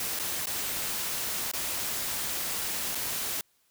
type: noise with dropouts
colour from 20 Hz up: white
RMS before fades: -32 dBFS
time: 0-3.41 s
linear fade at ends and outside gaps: 2 ms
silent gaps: 0.191-0.196 / 0.458-0.469 / 1.515-1.535 / 2.949-2.953 s
effects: white hiss -69 dBFS RMS until 3.7 s